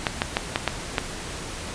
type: clicks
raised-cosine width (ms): 0.3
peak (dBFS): -4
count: 6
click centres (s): 0.068 / 0.219 / 0.369 / 0.559 / 0.677 / 0.982
effects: pink hiss -34 dBFS RMS until 1.74 s + resampled to 22050 Hz